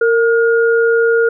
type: tone pair together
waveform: sine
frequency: 460 / 1427.1 Hz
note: A#4 / F6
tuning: -23 / +37 cents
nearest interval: octave + minor sixth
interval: 1960 cents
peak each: -10 / -16 dBFS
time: 0.01-1.29 s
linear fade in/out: 5 ms
effects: none